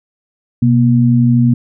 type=tone pair together; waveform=sine; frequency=126.02 / 237.9 Hz; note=B2 / A#3; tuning=+35 / +35 cents; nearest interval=major seventh; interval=1100 cents; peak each=-10 dBFS; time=0.62-1.54 s; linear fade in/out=5 ms; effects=none